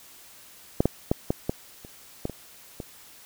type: clicks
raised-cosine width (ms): 2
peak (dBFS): -6 / -7 / -7 / -9 / -11 / -29 / -14 / -21 / -20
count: 9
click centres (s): 0.805 / 0.856 / 1.115 / 1.305 / 1.495 / 1.849 / 2.254 / 2.297 / 2.802
effects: white hiss -50 dBFS RMS until 3.25 s